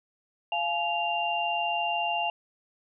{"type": "tone cluster", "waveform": "sine", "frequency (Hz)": [695, 849, 2784], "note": ["F5", "G#5", "F7"], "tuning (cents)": [-9, 38, -6], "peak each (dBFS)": -30, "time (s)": [0.52, 2.3], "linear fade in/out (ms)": 2, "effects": []}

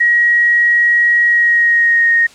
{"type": "tone with pitch glide", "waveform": "sine", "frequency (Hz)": [1900, 1859.8], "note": ["A#6", "A#6"], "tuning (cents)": [33, -5], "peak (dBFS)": -8, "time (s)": [0, 2.27], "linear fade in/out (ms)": 10, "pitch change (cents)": -38, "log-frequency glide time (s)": [1.26, 2.12], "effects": ["white hiss -42 dBFS RMS until 2.34 s", "low-pass 7000 Hz 12 dB/octave"]}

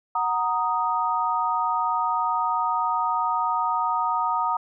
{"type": "chord", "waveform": "sine", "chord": "D# minor", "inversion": "first", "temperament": "equal", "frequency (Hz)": [740, 932.3, 1244.5], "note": ["F#5", "A#5", "D#6"], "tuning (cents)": [0, 0, 0], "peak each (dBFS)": [-29, -24, -25], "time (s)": [0.15, 4.57], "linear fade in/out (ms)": 5, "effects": []}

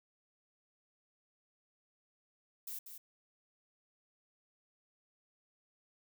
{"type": "noise with echo", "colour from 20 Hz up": "violet", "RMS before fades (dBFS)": -43, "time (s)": [2.67, 2.79], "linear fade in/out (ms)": 5, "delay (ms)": 190, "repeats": 1, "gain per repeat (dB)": -7, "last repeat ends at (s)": 2.98, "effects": []}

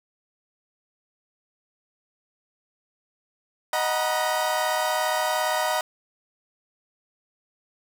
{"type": "chord", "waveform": "30% pulse", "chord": "B major seventh", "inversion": "first", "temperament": "equal with one note detuned", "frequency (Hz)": [622.3, 740, 932.3, 969.7], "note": ["D#5", "F#5", "A#5", "B5"], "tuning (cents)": [0, 0, 0, -32], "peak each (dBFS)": [-24, -25, -29, -26], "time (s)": [3.73, 5.81], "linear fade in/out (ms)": 2, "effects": []}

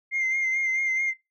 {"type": "tone with vibrato", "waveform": "sine", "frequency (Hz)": 2100, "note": "C7", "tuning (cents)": 6, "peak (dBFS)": -21, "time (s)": [0.11, 1.14], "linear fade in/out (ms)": 50, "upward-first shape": "sine", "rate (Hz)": 4.6, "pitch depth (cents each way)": 31, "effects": ["noise-tail reverb RT60 0.2 s tail -20 dB re dry", "tanh soft clip ceiling -20 dBFS"]}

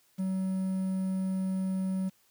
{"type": "tone with quantisation", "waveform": "triangle", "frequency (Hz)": 188.9, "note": "F#3", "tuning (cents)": 36, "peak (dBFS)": -26, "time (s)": [0.18, 2.1], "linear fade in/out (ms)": 20, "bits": 9, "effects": ["white hiss -67 dBFS RMS until 2.3 s"]}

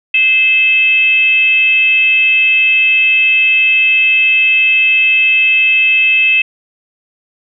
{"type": "tone with frequency modulation", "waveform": "sine", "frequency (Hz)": 2607, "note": "E7", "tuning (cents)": -20, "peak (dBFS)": -7, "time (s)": [0.14, 6.42], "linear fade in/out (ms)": 5, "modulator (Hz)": 535, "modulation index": 0.44, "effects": []}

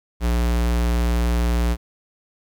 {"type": "tone", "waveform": "square", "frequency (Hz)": 59.1, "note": "A#1", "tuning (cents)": 24, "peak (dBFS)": -18, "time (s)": [0.2, 1.77], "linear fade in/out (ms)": 50, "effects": ["10-bit"]}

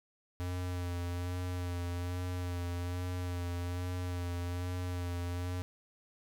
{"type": "tone with vibrato", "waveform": "square", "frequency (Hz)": 88.8, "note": "F2", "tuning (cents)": 29, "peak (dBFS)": -35, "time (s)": [0.4, 5.62], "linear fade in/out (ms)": 0, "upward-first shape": "sine", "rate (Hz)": 1.2, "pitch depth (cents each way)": 26, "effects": []}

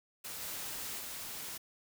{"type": "noise with level steps", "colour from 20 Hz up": "white", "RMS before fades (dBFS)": [-43, -41, -43], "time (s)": [0.24, 1.58], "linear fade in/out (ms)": 10, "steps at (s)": [0.4, 0.98], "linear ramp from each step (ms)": 20, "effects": []}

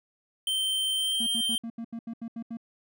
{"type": "tone with pitch glide", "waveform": "square", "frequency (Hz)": [3117, 3151], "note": ["G7", "G7"], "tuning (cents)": [-11, 8], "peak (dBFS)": -26, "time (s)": [0.47, 1.58], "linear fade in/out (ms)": 2, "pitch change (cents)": 19, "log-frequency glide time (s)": [0.96, 1.18]}
{"type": "tone bursts", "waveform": "triangle", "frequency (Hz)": 230, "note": "A#3", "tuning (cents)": -23, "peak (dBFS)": -31, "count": 10, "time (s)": [1.2, 2.571], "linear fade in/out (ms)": 5, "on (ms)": 66, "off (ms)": 79}
{"effects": []}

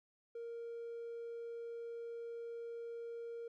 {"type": "tone", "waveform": "triangle", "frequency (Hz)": 466.2, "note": "A#4", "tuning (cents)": 0, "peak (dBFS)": -40, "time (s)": [0.35, 3.48], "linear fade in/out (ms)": 5, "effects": ["tanh soft clip ceiling -38 dBFS"]}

